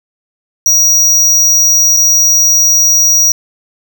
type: tone with dropouts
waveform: square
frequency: 5760 Hz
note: F#8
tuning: 47 cents flat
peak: -6 dBFS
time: 0.66-3.32 s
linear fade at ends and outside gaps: 1 ms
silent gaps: 1.966-1.971 s
effects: 8-bit